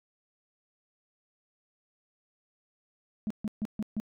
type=tone bursts; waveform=sine; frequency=213.7 Hz; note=G#3; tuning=50 cents sharp; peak=-27 dBFS; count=5; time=3.27-4 s; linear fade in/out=0 ms; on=34 ms; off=140 ms; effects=tanh soft clip ceiling -25 dBFS